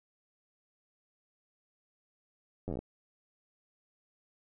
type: slowing click train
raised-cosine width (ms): 2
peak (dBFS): -24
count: 9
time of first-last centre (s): 2.68-2.79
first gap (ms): 10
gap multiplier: 1.09
effects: none